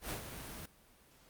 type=noise with ADSR envelope; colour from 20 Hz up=pink; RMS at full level=-38 dBFS; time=0.01-0.66 s; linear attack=93 ms; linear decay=99 ms; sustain=-8 dB; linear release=6 ms; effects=pink hiss -64 dBFS RMS until 1.29 s + Opus 32 kbps